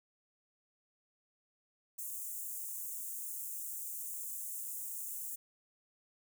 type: high-pass noise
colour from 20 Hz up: white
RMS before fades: -42 dBFS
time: 1.98-5.36 s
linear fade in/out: 10 ms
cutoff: 6900 Hz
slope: 48 dB/octave
effects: none